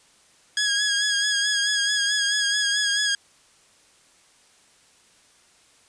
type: tone with vibrato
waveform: 15% pulse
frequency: 1655 Hz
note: G#6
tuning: 6 cents flat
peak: -14 dBFS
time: 0.57-3.15 s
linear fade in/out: 2 ms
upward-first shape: sine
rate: 4.6 Hz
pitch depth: 36 cents each way
effects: white hiss -57 dBFS RMS until 5.88 s + resampled to 22050 Hz